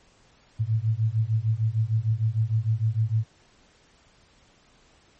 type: beating tone pair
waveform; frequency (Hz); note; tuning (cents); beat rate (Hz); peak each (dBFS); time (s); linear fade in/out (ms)
sine; 107.5 / 114.1; A2 / A#2; -40 / -37; 6.6; -24; 0.59-3.25; 20
effects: pink hiss -59 dBFS RMS until 5.19 s + MP3 32 kbps